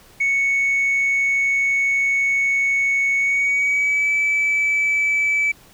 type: tone with pitch glide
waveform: sine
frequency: 2217 to 2304 Hz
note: C#7 to D7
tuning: 0 to -34 cents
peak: -14 dBFS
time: 0.2-5.52 s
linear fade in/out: 10 ms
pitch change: +66 cents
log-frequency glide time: 3.17-4.12 s
effects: tanh soft clip ceiling -14 dBFS + pink hiss -49 dBFS RMS until 5.73 s